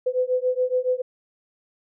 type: beating tone pair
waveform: sine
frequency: 502 / 509.1 Hz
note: B4 / C5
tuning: +28 / -47 cents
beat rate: 7.1 Hz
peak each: -23 dBFS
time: 0.06-1.02 s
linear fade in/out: 10 ms
effects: none